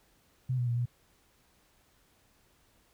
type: tone with pitch steps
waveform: sine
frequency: 128.2 / 122.4 / 119 / 121.4 Hz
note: C3 / B2 / A#2 / B2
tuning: -35 / -15 / +36 / -29 cents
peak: -27 dBFS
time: 0.49-0.858 s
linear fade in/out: 10 ms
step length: 92 ms
effects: pink hiss -67 dBFS RMS until 2.93 s